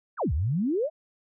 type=exponential two-way sweep; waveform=sine; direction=down then up; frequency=1760 to 65.9 to 670 Hz; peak=-23 dBFS; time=0.17-0.9 s; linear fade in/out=50 ms; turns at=0.33 s; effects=none